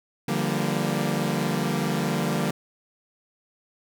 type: chord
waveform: sawtooth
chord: G minor seventh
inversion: second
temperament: equal with one note detuned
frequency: 146.83 / 171.52 / 196 / 233.1 Hz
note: D3 / F3 / G3 / Bb3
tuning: 0 / -31 / 0 / 0 cents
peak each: -25 dBFS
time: 0.28-2.51 s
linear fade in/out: 5 ms
effects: none